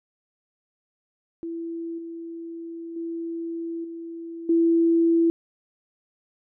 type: tone with level steps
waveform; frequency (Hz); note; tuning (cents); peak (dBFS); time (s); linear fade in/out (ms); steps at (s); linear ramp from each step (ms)
sine; 333.2; E4; +19; -29 / -33 / -28 / -33 / -16; 1.43-5.3; 0; 1.98 / 2.96 / 3.84 / 4.49; 5
effects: none